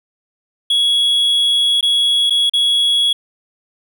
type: tone with dropouts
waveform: triangle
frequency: 3346 Hz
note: G#7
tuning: 12 cents sharp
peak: -10 dBFS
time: 0.7-3.13 s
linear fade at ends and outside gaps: 5 ms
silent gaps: 1.81-1.827 / 2.298-2.305 / 2.497-2.535 s
effects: none